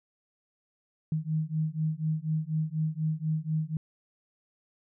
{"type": "beating tone pair", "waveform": "sine", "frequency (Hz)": [154.8, 158.9], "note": ["D#3", "D#3"], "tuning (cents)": [-9, 37], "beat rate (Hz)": 4.1, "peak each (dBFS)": -30, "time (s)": [1.12, 3.77], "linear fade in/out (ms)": 2, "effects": []}